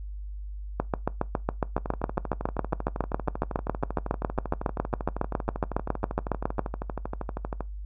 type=two click trains; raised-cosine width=1 ms; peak=-10 / -17 dBFS; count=43 / 75; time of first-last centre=0.8-6.593 / 1.78-7.607 s; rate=7.25 / 12.7 Hz; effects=noise-tail reverb RT60 0.2 s tail -21 dB re dry + added 50 Hz sine -34 dBFS peak until 7.85 s